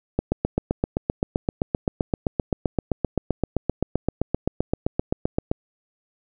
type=click train; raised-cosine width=2 ms; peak=-7 dBFS; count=42; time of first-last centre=0.19-5.515 s; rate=7.7 Hz; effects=none